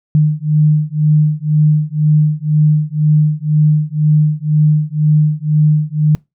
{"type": "beating tone pair", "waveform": "sine", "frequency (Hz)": [151.1, 153.1], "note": ["D3", "D#3"], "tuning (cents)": [50, -28], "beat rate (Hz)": 2, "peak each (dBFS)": -12, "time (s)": [0.15, 6.15], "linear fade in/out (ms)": 0, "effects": ["noise-tail reverb RT60 0.2 s tail -24 dB re dry"]}